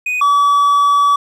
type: tone pair in turn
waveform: triangle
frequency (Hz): 2489 / 1144.5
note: D#7 / D6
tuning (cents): 0 / -45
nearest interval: octave + minor second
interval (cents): 1345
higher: first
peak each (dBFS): -14 / -7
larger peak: second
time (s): 0.06-0.21 / 0.21-1.16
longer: second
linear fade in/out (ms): 5
effects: none